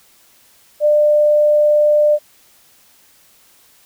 sine tone, 597 Hz, D5, 28 cents sharp, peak -9 dBFS, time 0.8-2.19 s, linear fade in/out 50 ms, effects white hiss -51 dBFS RMS until 3.85 s

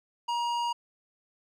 sine tone with hard clipping, 949 Hz, A#5, 31 cents sharp, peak -29 dBFS, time 0.28-0.73 s, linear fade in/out 10 ms, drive 12 dB, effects none

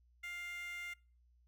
15% pulse tone with high-pass filter, 701 Hz, F5, 6 cents sharp, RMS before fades -45 dBFS, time 0.23-0.94 s, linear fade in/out 10 ms, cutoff 1900 Hz, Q 7.6, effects noise-tail reverb RT60 0.4 s tail -25 dB re dry + added 60 Hz sine -66 dBFS peak until 1.47 s

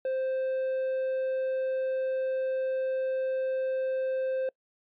triangle tone, 523.3 Hz, C5, in tune, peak -25 dBFS, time 0.05-4.49 s, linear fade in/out 2 ms, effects noise-tail reverb RT60 0.1 s tail -26 dB re dry + resampled to 8000 Hz

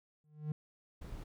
triangle tone with exponential growth, 151.5 Hz, D#3, 46 cents flat, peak -29 dBFS, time 0.24-0.52 s, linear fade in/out 2 ms, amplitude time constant 59 ms
brown noise, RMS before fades -45 dBFS, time 1.01-1.24 s, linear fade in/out 10 ms
effects none

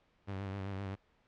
sawtooth tone with vibrato, 97.6 Hz, G2, 7 cents flat, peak -34 dBFS, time 0.27-0.96 s, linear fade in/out 20 ms, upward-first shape sine, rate 7.7 Hz, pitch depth 49 cents each way, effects pink hiss -71 dBFS RMS until 1.27 s + low-pass 3000 Hz 12 dB/octave

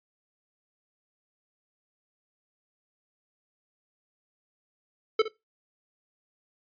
square tone with echo, 440 Hz, A4, in tune, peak -18 dBFS, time 5.19-5.22 s, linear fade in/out 5 ms, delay 62 ms, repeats 1, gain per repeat -13 dB, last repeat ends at 5.282 s, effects noise-tail reverb RT60 0.2 s tail -18 dB re dry + resampled to 11025 Hz

